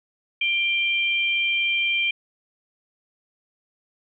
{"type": "tone pair together", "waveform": "sine", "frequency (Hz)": [2377, 3144], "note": ["D7", "G7"], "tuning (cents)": [20, 4], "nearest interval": "perfect fourth", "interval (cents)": 484, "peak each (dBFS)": [-21, -25], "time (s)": [0.41, 2.11], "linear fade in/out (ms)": 5, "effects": []}